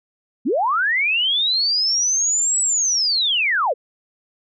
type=linear two-way sweep; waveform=sine; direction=up then down; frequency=194.1 to 7920 to 414.6 Hz; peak=-16 dBFS; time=0.45-3.74 s; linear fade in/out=20 ms; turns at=2.61 s; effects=none